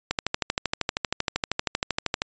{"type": "click train", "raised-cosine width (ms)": 0.2, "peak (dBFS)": -6, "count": 28, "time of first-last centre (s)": [0.11, 2.219], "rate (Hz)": 12.8, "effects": ["resampled to 16000 Hz"]}